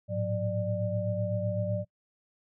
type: tone cluster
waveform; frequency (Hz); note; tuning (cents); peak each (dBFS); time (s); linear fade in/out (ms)
sine; 106 / 113.9 / 180.3 / 594; G#2 / A#2 / F#3 / D5; +36 / -40 / -45 / +20; -31 / -37 / -35 / -32; 0.08-1.85; 50
effects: noise-tail reverb RT60 0.1 s tail -24 dB re dry